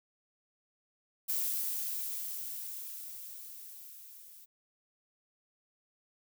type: noise with level ramp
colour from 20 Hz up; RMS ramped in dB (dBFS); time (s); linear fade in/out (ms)
violet; -32 to -54; 1.28-4.46; 20
effects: none